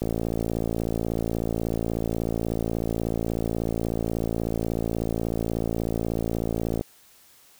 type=click train; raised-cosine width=2 ms; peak=-13 dBFS; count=384; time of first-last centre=0.02-6.811 s; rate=56.4 Hz; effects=white hiss -55 dBFS RMS until 7.59 s